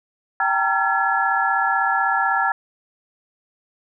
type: tone cluster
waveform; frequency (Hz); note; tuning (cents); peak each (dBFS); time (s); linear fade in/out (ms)
sine; 781 / 897 / 933 / 1361 / 1697; G5 / A5 / A#5 / F6 / G#6; -7 / +33 / +1 / -45 / +37; -22 / -28 / -26 / -22 / -22; 0.4-2.52; 2
effects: none